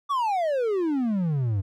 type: exponential sweep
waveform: triangle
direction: down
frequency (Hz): 1174.7 to 92.5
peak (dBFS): -20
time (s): 0.09-1.62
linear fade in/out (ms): 20
effects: none